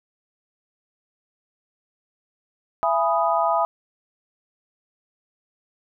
sine chord, E major seventh, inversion none, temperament equal with one note detuned, 671.6 / 830.6 / 987.8 / 1244.5 Hz, E5 / G#5 / B5 / D#6, +32 / 0 / 0 / 0 cents, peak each -22 / -24 / -24 / -24 dBFS, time 2.83-3.65 s, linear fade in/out 0 ms, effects none

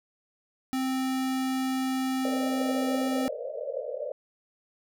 square tone, 261.6 Hz, C4, in tune, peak -27 dBFS, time 0.73-3.28 s, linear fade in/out 0 ms
pink band-pass noise, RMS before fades -34 dBFS, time 2.25-4.12 s, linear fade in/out 2 ms, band 480 to 620 Hz, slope 96 dB/octave
effects none

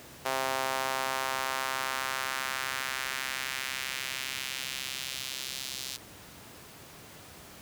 sawtooth tone with high-pass filter sweep, 132.5 Hz, C3, 22 cents sharp, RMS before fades -34 dBFS, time 0.25-5.97 s, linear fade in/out 10 ms, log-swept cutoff 690 to 4100 Hz, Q 1.3, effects pink hiss -49 dBFS RMS until 7.61 s + high-pass 80 Hz 12 dB/octave

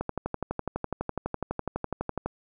click train, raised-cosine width 1 ms, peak -15 dBFS, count 28, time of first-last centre 0.01-2.26 s, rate 12 Hz, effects none

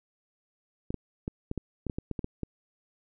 clicks, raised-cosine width 3 ms, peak -19 dBFS, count 12, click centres 0.905 / 0.943 / 1.279 / 1.514 / 1.577 / 1.867 / 1.898 / 1.985 / 2.113 / 2.192 / 2.244 / 2.433 s, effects none

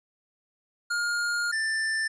square tone pair in turn, 1418 / 1774.7 Hz, F6 / A6, +26 / +14 cents, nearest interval major third, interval 388 cents, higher second, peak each -26 dBFS, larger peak neither, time 0.9-1.52 / 1.52-2.08 s, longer first, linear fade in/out 10 ms, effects resampled to 22050 Hz

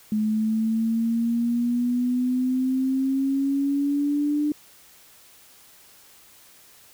sine exponential sweep, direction up, 213.1 to 298.5 Hz, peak -20 dBFS, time 0.12-4.52 s, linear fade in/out 2 ms, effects white hiss -52 dBFS RMS until 6.93 s

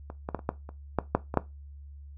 clicks, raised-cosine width 1 ms, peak -25 / -18 / -14 / -27 / -12 / -28 / -10 / -7 / -18 / -7 dBFS, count 10, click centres 0.101 / 0.289 / 0.347 / 0.392 / 0.491 / 0.691 / 0.987 / 1.15 / 1.341 / 1.373 s, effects noise-tail reverb RT60 0.2 s tail -17 dB re dry + added 71 Hz sine -43 dBFS peak until 2.17 s

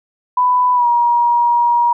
sine tone with pitch glide, 995 to 952.3 Hz, B5 to A#5, +13 to +37 cents, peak -10 dBFS, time 0.37-1.93 s, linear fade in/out 5 ms, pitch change -76 cents, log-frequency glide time 0.74-0.87 s, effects none

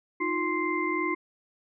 sine tone cluster, 313.7 / 356.5 / 1050 / 2089 Hz, D#4 / F4 / C6 / C7, +14 / +36 / +6 / -3 cents, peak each -31 dBFS, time 0.2-1.15 s, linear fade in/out 10 ms, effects none

